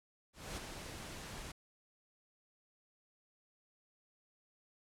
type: noise with ADSR envelope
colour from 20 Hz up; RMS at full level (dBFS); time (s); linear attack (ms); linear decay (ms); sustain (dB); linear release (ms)
pink; -42; 0.33-1.52; 240; 15; -5; 8
effects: low-pass 10000 Hz 12 dB/octave